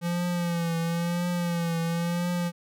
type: tone with vibrato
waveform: square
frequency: 171.1 Hz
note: F3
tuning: 35 cents flat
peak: -26 dBFS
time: 0.01-2.52 s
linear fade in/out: 50 ms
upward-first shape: triangle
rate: 0.98 Hz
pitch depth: 57 cents each way
effects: none